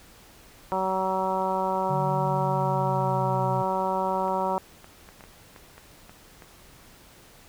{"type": "harmonic tone", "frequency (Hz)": 188.9, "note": "F#3", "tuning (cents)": 36, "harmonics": [1, 2, 3, 4, 5, 6, 7], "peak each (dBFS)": [-34, -33, -30, -31, -27, -37, -37], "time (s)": [0.72, 4.58], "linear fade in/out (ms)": 0}
{"type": "tone with pitch glide", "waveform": "sine", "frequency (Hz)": [145, 129.93], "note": ["D3", "C3"], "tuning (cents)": [-22, -12], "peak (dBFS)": -27, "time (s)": [1.89, 3.63], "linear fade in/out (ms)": 20, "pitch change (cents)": -190, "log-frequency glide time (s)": [2.23, 3.39]}
{"type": "clicks", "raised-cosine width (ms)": 0.5, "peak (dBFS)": -30, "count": 9, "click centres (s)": [4.281, 4.844, 5.089, 5.208, 5.239, 5.562, 5.78, 6.095, 6.422]}
{"effects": ["pink hiss -52 dBFS RMS until 7.48 s"]}